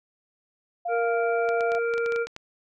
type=tone with pitch glide; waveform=sine; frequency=698.5 to 686.9 Hz; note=F5 to F5; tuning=0 to -29 cents; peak=-26 dBFS; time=0.85-1.79 s; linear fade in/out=10 ms; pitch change=-29 cents; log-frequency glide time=0.98-1.17 s
type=harmonic tone; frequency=466.2 Hz; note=A#4; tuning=in tune; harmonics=1 / 3 / 5; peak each=-24 / -30 / -38 dBFS; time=0.88-2.27 s; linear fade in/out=50 ms
type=clicks; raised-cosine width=0.2 ms; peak=-20 dBFS; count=11; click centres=1.49 / 1.608 / 1.719 / 1.75 / 1.938 / 1.98 / 2.061 / 2.122 / 2.161 / 2.27 / 2.364 s
effects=none